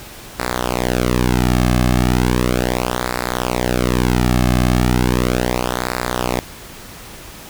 sawtooth tone with flanger, 61.6 Hz, B1, 4 cents flat, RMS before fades -17 dBFS, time 0.39-6.39 s, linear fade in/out 0 ms, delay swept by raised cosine 0.32 to 2.12 ms, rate 0.36 Hz, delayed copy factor -0.95, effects pink hiss -36 dBFS RMS until 7.49 s

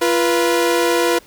sawtooth tone pair together, 344.1 / 486.6 Hz, F4 / B4, -26 / -26 cents, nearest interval tritone, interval 600 cents, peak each -13 dBFS, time 0.01-1.19 s, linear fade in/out 10 ms, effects pink hiss -47 dBFS RMS until 1.26 s

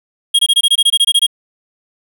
square tone bursts, 3264 Hz, G#7, 31 cents flat, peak -8 dBFS, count 13, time 0.34-1.267 s, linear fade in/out 10 ms, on 51 ms, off 22 ms, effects none

